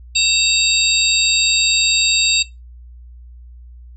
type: tone cluster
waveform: sine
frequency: 2675 / 3768 / 4639 / 7570 Hz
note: E7 / A#7 / D8 / A#8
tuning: +25 / +18 / -22 / +26 cents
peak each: -18 dBFS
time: 0.15-2.43 s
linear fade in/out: 10 ms
effects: noise-tail reverb RT60 0.2 s tail -18 dB re dry + added 60 Hz sine -36 dBFS peak until 3.96 s